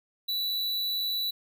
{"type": "tone", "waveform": "square", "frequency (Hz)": 3951, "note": "B7", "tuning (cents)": 0, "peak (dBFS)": -28, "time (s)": [0.28, 1.31], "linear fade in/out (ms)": 10, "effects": []}